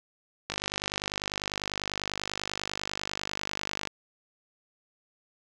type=click train; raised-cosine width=0.2 ms; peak=-13 dBFS; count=170; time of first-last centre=0.5-3.873 s; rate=50.1 Hz; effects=none